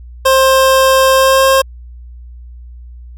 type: tone with pitch glide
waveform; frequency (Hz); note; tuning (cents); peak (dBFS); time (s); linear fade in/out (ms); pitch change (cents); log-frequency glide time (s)
25% pulse; 529 to 534.2; C5 to C5; +19 to +36; -3; 0.25-1.62; 10; +17; 1.14-1.45
effects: added 60 Hz sine -30 dBFS peak until 3.17 s